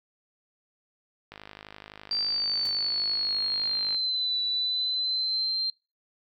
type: click train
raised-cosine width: 0.3 ms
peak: -26 dBFS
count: 137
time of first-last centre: 1.32-3.945 s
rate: 51.8 Hz
type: linear two-way sweep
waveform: sine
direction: down then up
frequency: 4701 to 3951 to 4166 Hz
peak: -25 dBFS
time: 2.11-5.7 s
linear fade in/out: 2 ms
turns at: 4.42 s
type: noise with exponential decay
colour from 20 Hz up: pink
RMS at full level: -38 dBFS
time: 2.65-2.75 s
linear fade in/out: 5 ms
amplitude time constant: 20 ms
effects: noise-tail reverb RT60 0.3 s tail -25 dB re dry